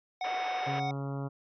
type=tone; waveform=square; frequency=740 Hz; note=F#5; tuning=in tune; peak=-32 dBFS; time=0.21-0.91 s; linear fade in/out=2 ms
type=band-pass noise; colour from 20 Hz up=pink; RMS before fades=-40 dBFS; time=0.24-0.8 s; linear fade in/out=5 ms; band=460 to 2800 Hz; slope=24 dB/octave
type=harmonic tone; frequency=138.59 Hz; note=C#3; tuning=in tune; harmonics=1 / 2 / 3 / 4 / 5 / 6 / 7 / 8 / 9 / 10; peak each=-34 / -40 / -44 / -46 / -48 / -50 / -51 / -52 / -53 / -54 dBFS; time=0.66-1.29 s; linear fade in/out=20 ms
effects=resampled to 11025 Hz